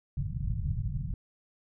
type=low-pass noise; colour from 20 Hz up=white; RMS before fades=-32 dBFS; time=0.17-1.14 s; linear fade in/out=2 ms; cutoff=160 Hz; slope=48 dB/octave; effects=none